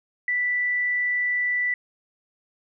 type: tone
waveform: sine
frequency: 1973 Hz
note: B6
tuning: 2 cents flat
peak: -21 dBFS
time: 0.28-1.74 s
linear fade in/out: 2 ms
effects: none